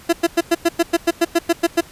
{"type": "tone bursts", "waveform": "30% pulse", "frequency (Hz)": 337.8, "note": "E4", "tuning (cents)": 42, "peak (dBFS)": -9, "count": 13, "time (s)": [0.09, 1.81], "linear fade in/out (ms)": 10, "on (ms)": 40, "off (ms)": 100, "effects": ["pink hiss -43 dBFS RMS until 1.91 s", "resampled to 32000 Hz"]}